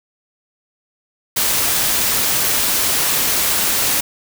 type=noise; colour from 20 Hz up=white; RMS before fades=-17 dBFS; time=1.36-4.01 s; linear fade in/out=10 ms; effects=none